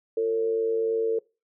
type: tone with amplitude modulation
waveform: sine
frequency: 451.1 Hz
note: A4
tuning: 43 cents sharp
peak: -19 dBFS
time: 0.17-1.19 s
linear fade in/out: 5 ms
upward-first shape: sine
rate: 103 Hz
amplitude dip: 55%
effects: noise-tail reverb RT60 0.3 s tail -24 dB re dry